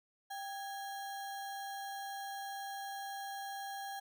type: tone with sample-and-hold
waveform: sine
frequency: 789 Hz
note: G5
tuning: 11 cents sharp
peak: -40 dBFS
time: 0.3-4 s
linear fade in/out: 10 ms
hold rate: 2450 Hz
effects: none